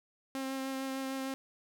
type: tone with vibrato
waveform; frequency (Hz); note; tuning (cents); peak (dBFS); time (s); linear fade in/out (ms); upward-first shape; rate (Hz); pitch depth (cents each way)
sawtooth; 266.7; C4; +33; -31; 0.35-1.34; 0; triangle; 6.6; 16
effects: none